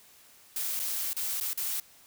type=noise with dropouts; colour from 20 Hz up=blue; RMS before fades=-32 dBFS; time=0.56-1.8 s; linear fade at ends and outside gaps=2 ms; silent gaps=0.794-0.798 / 1.132-1.166 / 1.401-1.409 / 1.532-1.575 s; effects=white hiss -57 dBFS RMS until 2.06 s